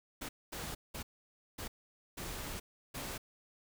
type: noise bursts at uneven times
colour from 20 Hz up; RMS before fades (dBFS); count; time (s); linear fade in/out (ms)
pink; -42; 6; 0.21-0.29 / 0.52-0.75 / 0.94-1.03 / 1.58-1.68 / 2.17-2.6 / 2.94-3.18; 10
effects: none